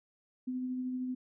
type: tone with tremolo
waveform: sine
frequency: 254 Hz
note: B3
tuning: 49 cents sharp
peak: -32 dBFS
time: 0.47-1.15 s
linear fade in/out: 10 ms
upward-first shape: sine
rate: 13 Hz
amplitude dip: 25%
effects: none